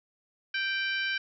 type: harmonic tone with a mistuned harmonic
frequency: 784 Hz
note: G5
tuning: in tune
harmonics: 2 / 3 / 4 / 5 / 6 / 7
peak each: -30 / -34 / -36 / -41 / -43 / -45 dBFS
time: 0.54-1.18 s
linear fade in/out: 5 ms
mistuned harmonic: 4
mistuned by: -49 cents
effects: none